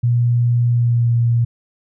sine tone with pitch glide, 120 to 117.94 Hz, B2 to A#2, -49 to +21 cents, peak -12 dBFS, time 0.03-1.45 s, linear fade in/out 10 ms, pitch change -30 cents, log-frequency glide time 0.7-1.12 s, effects none

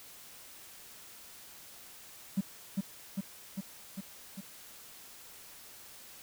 triangle tone with echo, 194.5 Hz, G3, 13 cents flat, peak -22 dBFS, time 2.37-2.41 s, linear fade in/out 10 ms, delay 400 ms, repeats 5, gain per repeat -3 dB, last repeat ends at 4.41 s, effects tanh soft clip ceiling -23 dBFS + white hiss -52 dBFS RMS until 6.22 s

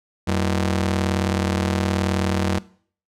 sawtooth ring-modulated tone, 138.59 Hz, C#3, in tune, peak -12 dBFS, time 0.27-2.59 s, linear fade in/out 10 ms, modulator 49.8 Hz, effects noise-tail reverb RT60 0.5 s tail -20 dB re dry + low-pass 9000 Hz 12 dB/octave

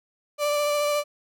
35% pulse tone with vibrato, 587.3 Hz, D5, in tune, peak -20 dBFS, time 0.38-1.04 s, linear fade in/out 50 ms, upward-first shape sine, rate 14 Hz, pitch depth 14 cents each way, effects none

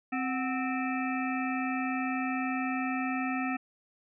harmonic tone with a mistuned harmonic, 261.4 Hz, C4, 1 cent flat, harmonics 1 / 3 / 5 / 7 / 9 / 10, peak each -31 / -36 / -38 / -39 / -41 / -41 dBFS, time 0.12-3.57 s, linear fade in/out 10 ms, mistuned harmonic 3, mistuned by -93 cents, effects none

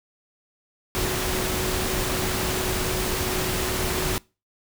sine tone in noise, 370 Hz, F#4, in tune, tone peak -30 dBFS, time 0.95-4.18 s, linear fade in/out 0 ms, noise pink, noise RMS -26 dBFS, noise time 0.95-4.18 s, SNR -7 dB, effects noise-tail reverb RT60 0.3 s tail -24 dB re dry

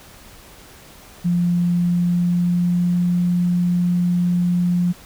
sine tone with pitch glide, 174.61 to 176.43 Hz, F3 to F3, 0 to +18 cents, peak -15 dBFS, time 1.24-4.93 s, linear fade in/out 20 ms, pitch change +18 cents, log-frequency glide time 1.75-3.08 s, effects pink hiss -44 dBFS RMS until 5.05 s

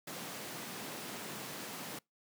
pink high-pass noise, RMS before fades -44 dBFS, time 0.07-1.99 s, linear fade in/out 5 ms, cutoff 150 Hz, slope 24 dB/octave, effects noise-tail reverb RT60 0.2 s tail -26 dB re dry

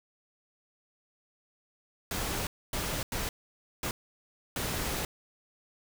pink noise bursts at uneven times, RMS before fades -33 dBFS, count 5, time 2.11-2.47 / 2.73-3.03 / 3.12-3.29 / 3.83-3.91 / 4.56-5.05 s, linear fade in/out 2 ms, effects none

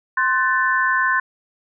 sine chord, F# diminished, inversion second, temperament equal with one note detuned, 1046.5 / 1507.6 / 1760 Hz, C6 / F#6 / A6, 0 / +32 / 0 cents, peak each -20 dBFS, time 0.17-1.2 s, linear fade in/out 5 ms, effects none

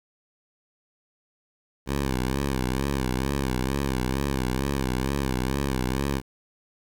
10% pulse tone with vibrato, 66.2 Hz, C2, 21 cents sharp, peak -16 dBFS, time 1.86-6.22 s, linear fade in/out 50 ms, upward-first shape sine, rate 2.2 Hz, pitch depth 100 cents each way, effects 9-bit

